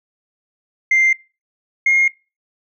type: tone pair in turn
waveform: sine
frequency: 2093 / 2139 Hz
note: C7 / C7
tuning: 0 / +38 cents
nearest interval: unison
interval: 38 cents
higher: second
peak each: -9 dBFS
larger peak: neither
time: 0.91-1.13 / 1.86-2.08 s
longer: neither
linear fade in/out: 5 ms
effects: noise-tail reverb RT60 0.3 s tail -23 dB re dry + tanh soft clip ceiling -8 dBFS